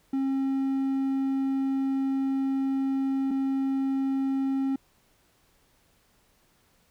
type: tone pair in turn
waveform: triangle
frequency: 269.4 / 269.4 Hz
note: C#4 / C#4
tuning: -49 / -49 cents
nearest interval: unison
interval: 0 cents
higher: neither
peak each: -22 dBFS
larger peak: neither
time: 0.13-3.31 / 3.31-4.76 s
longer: first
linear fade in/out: 5 ms
effects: pink hiss -65 dBFS RMS until 6.9 s